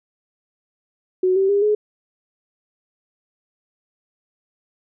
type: tone with pitch steps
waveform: sine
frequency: 370 / 386.4 / 403.5 / 421.4 Hz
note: F#4 / G4 / G#4 / G#4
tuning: 0 / -25 / -50 / +25 cents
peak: -14 dBFS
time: 1.23-1.75 s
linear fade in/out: 5 ms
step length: 130 ms
effects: none